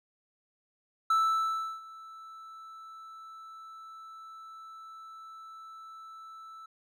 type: tone with ADSR envelope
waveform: triangle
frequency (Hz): 1318.5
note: E6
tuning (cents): 0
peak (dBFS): -20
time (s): 1.1-6.66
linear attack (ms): 5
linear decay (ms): 700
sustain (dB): -23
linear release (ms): 5
effects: none